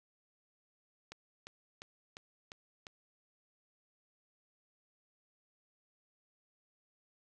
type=click train; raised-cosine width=0.2 ms; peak=-29 dBFS; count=6; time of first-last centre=1.12-2.868 s; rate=2.86 Hz; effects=none